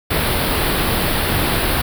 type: band-stop noise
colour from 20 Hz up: pink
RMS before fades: -18 dBFS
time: 0.1-1.82 s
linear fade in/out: 10 ms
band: 4700 to 9400 Hz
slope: 48 dB/octave
effects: none